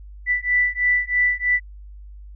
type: beating tone pair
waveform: sine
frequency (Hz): 1975.5 / 1978.6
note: B6 / B6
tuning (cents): 0 / +3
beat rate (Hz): 3.1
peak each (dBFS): -20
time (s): 0.26-1.6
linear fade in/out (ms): 50
effects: added 50 Hz sine -37 dBFS peak until 2.35 s